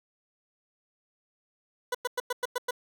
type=tone bursts; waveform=20% pulse; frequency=494.6 Hz; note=B4; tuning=3 cents sharp; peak=-22 dBFS; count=7; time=1.92-2.709 s; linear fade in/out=5 ms; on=27 ms; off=100 ms; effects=none